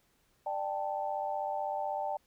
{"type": "chord", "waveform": "sine", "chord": "D suspended fourth", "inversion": "none", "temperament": "equal with one note detuned", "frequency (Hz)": [594.8, 784, 880], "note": ["D5", "G5", "A5"], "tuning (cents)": [22, 0, 0], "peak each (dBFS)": [-37, -35, -37], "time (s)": [0.46, 2.17], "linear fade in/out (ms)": 5, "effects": ["pink hiss -71 dBFS RMS until 2.26 s"]}